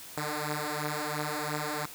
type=beating tone pair; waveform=5% pulse; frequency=148.6 / 151.5 Hz; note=D3 / D#3; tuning=+21 / -46 cents; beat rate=2.9 Hz; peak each=-23 / -23 dBFS; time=0.17-1.86 s; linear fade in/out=5 ms; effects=white hiss -46 dBFS RMS until 1.94 s